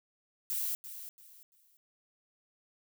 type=noise with echo; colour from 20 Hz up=violet; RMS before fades=-34 dBFS; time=0.5-0.75 s; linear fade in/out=0 ms; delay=340 ms; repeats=3; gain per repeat=-11 dB; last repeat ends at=1.77 s; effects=none